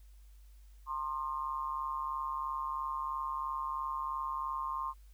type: tone with amplitude modulation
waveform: sine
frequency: 1062 Hz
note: C6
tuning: 25 cents sharp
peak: -30 dBFS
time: 0.86-4.94 s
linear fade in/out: 50 ms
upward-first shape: sine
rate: 143 Hz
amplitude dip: 85%
effects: added 50 Hz sine -53 dBFS peak until 5.13 s + white hiss -71 dBFS RMS until 5.13 s